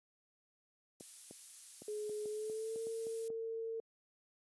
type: noise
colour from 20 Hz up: violet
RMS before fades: -48 dBFS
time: 1-3.28 s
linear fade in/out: 0 ms
type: clicks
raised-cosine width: 2 ms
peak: -36 dBFS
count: 10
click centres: 1.008 / 1.31 / 1.82 / 2.095 / 2.257 / 2.498 / 2.759 / 2.869 / 3.068 / 3.302 s
type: tone with pitch glide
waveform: sine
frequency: 421.9 to 452.2 Hz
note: G#4 to A4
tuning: +27 to +47 cents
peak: -38 dBFS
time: 1.88-3.8 s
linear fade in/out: 2 ms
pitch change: +120 cents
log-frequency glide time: 2.27-2.8 s
effects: high-pass 200 Hz 12 dB/octave + resampled to 24000 Hz